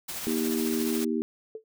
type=noise with tremolo; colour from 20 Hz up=white; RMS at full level=-34 dBFS; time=0.08-1.05 s; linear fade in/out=10 ms; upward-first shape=triangle; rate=14 Hz; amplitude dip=35%
type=harmonic tone; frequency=79 Hz; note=D#2; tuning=27 cents sharp; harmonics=3 / 4 / 5; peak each=-28 / -30 / -31 dBFS; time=0.27-1.22 s; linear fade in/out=0 ms
type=tone with exponential decay; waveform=sine; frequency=439.6 Hz; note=A4; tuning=2 cents flat; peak=-31 dBFS; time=1.55-1.64 s; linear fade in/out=2 ms; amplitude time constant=19 ms
effects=none